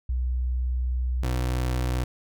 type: tone pair in turn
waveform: sine / 30% pulse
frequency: 62.3 / 62.3 Hz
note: B1 / B1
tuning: +16 / +16 cents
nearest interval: unison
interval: 0 cents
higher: neither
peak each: -23 / -21 dBFS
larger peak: second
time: 0.09-1.23 / 1.23-2.04 s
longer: first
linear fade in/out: 5 ms
effects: none